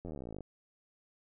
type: slowing click train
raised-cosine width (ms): 2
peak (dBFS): -30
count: 24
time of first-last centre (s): 0.05-0.407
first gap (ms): 11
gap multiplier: 1.03
effects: none